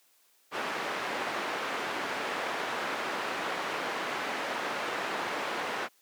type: low-pass noise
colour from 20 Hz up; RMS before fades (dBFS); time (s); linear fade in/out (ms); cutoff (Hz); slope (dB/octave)
white; -33; 0.51-5.89; 50; 1700; 12
effects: white hiss -66 dBFS RMS until 6.01 s + high-pass 300 Hz 12 dB/octave